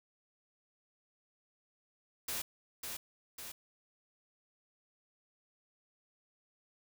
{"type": "noise with echo", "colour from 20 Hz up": "white", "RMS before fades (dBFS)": -38, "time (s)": [2.28, 2.42], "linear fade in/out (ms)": 5, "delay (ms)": 550, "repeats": 2, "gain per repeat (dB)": -4, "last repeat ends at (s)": 3.52, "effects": []}